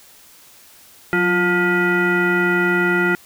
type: tone with frequency modulation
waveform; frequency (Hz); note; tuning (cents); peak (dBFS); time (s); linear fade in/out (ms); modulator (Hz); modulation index
sine; 884; A5; +8; -14; 1.13-3.15; 0; 533; 2.1
effects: white hiss -47 dBFS RMS until 3.25 s